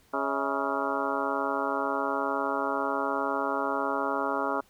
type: harmonic tone with a mistuned harmonic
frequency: 138.9 Hz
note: C#3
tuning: 4 cents sharp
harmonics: 2 / 3 / 4 / 5 / 6 / 7 / 8 / 9 / 10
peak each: -35 / -35 / -35 / -35 / -35 / -35 / -35 / -35 / -35 dBFS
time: 0.13-4.61 s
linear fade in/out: 10 ms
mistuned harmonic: 5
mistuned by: -100 cents
effects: pink hiss -62 dBFS RMS until 4.69 s